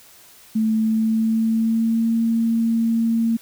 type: tone with pitch glide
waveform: sine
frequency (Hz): 220 to 228.3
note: A3 to A#3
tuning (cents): 0 to -36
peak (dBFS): -16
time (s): 0.55-3.37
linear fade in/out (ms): 10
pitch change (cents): +64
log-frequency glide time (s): 0.78-2.14
effects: white hiss -48 dBFS RMS until 3.41 s